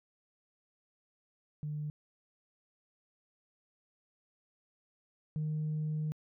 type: tone pair in turn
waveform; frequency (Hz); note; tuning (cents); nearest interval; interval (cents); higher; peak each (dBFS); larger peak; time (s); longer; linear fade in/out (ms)
sine; 150 / 153.77; D3 / D#3; +37 / -20; unison; 43; second; -34 / -30; second; 1.63-1.9 / 5.36-6.12; second; 0
effects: tanh soft clip ceiling -29 dBFS